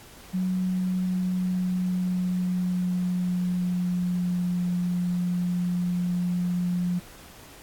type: tone with pitch glide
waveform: sine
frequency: 184.7 to 177.59 Hz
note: F#3 to F3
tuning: -3 to +29 cents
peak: -23 dBFS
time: 0.33-7 s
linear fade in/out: 20 ms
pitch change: -68 cents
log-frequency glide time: 0.47-4.75 s
effects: pink hiss -48 dBFS RMS until 7.62 s + AAC 64 kbps